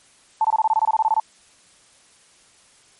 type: tone bursts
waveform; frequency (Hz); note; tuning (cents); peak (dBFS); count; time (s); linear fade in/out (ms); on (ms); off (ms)
sine; 880; A5; 0; -14; 14; 0.41-1.199; 2; 35; 23
effects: white hiss -54 dBFS RMS until 2.99 s + MP3 48 kbps